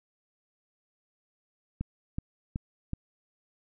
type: click train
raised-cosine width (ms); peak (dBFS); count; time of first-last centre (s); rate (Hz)
5; -19; 4; 1.81-2.934; 2.67
effects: none